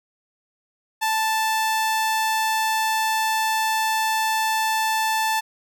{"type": "tone", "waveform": "sawtooth", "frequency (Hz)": 880, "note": "A5", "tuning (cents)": 0, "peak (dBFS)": -16, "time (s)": [1.01, 5.41], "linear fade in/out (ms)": 20, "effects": []}